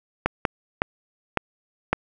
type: clicks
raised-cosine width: 0.5 ms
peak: -4 dBFS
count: 5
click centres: 0.26 / 0.452 / 0.819 / 1.373 / 1.93 s
effects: none